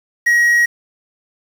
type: tone with quantisation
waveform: triangle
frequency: 1898 Hz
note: A#6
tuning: 31 cents sharp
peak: -8 dBFS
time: 0.26-0.66 s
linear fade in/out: 10 ms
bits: 6
effects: none